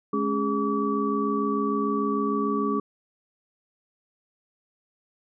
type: tone cluster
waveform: sine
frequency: 210.8 / 277.5 / 412.6 / 1146 Hz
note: G#3 / C#4 / G#4 / D6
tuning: +26 / +2 / -11 / -43 cents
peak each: -28 dBFS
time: 0.13-2.8 s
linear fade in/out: 5 ms
effects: none